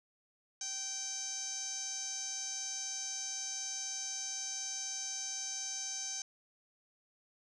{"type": "tone with low-pass filter", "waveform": "5% pulse", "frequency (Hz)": 779, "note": "G5", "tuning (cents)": -11, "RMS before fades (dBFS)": -40, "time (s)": [0.61, 6.22], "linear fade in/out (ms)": 2, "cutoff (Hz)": 6200, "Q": 9.3, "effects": []}